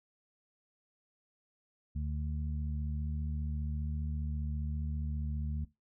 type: harmonic tone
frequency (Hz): 74.9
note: D2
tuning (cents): +35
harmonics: 1 / 2 / 3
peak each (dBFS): -34 / -40 / -44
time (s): 1.95-5.65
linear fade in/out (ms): 10
effects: noise-tail reverb RT60 0.2 s tail -17 dB re dry